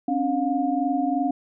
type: tone cluster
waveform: sine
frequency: 265.2 / 288.1 / 711 Hz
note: C4 / D4 / F5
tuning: +23 / -33 / +31 cents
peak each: -25 dBFS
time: 0.08-1.31 s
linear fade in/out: 5 ms
effects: none